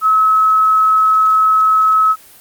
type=tone; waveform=sine; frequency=1288 Hz; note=E6; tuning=41 cents flat; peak=-8 dBFS; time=0.01-2.16 s; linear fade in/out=50 ms; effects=white hiss -42 dBFS RMS until 2.4 s + Opus 32 kbps